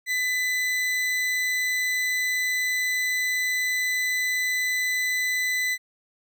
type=tone; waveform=40% pulse; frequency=2003 Hz; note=B6; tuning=24 cents sharp; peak=-22 dBFS; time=0.06-5.78 s; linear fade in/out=50 ms; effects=none